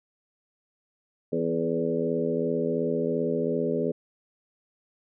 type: harmonic tone with a mistuned harmonic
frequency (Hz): 82.8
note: E2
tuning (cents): +8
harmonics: 2 / 3 / 4 / 5 / 6 / 7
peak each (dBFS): -33 / -30 / -34 / -28 / -31 / -34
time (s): 1.32-3.92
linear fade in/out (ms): 10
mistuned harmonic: 5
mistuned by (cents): +31
effects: none